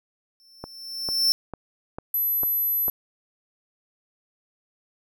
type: tone with exponential growth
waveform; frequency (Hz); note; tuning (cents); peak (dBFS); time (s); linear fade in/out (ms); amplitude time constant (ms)
45% pulse; 5370; E8; +31; -16; 0.4-1.32; 0; 200
type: click train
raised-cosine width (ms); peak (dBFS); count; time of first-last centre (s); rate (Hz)
1; -19; 6; 0.64-2.882; 2.23
type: tone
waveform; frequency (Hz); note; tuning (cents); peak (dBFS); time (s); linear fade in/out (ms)
sine; 12000; F#9; +23; -21; 2.14-2.9; 2
effects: none